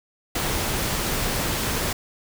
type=noise; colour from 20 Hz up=pink; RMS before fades=-25 dBFS; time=0.35-1.93 s; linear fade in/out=5 ms; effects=none